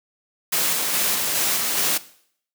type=noise with tremolo; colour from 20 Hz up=white; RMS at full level=-21 dBFS; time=0.52-1.98 s; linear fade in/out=10 ms; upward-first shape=square; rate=2.4 Hz; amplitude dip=25%; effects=noise-tail reverb RT60 0.6 s tail -17 dB re dry + high-pass 150 Hz 12 dB/octave